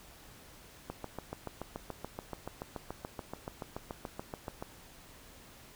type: click train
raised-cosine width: 1 ms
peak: -24 dBFS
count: 27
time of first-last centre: 0.9-4.625 s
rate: 6.98 Hz
effects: pink hiss -55 dBFS RMS until 5.75 s